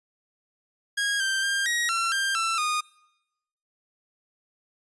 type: tone with pitch steps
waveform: sawtooth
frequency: 1638 / 1569 / 1598 / 1895 / 1356 / 1590 / 1337 / 1229 Hz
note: G#6 / G6 / G6 / A#6 / E6 / G6 / E6 / D#6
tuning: -24 / +1 / +33 / +28 / +49 / +24 / +24 / -22 cents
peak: -20 dBFS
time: 0.97-2.81 s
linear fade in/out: 10 ms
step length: 230 ms
effects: noise-tail reverb RT60 0.9 s tail -24 dB re dry + resampled to 24000 Hz